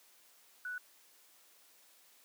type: tone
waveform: sine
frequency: 1480 Hz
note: F#6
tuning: in tune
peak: -38 dBFS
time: 0.65-0.78 s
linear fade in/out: 2 ms
effects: white hiss -64 dBFS RMS until 2.24 s + high-pass 300 Hz 12 dB/octave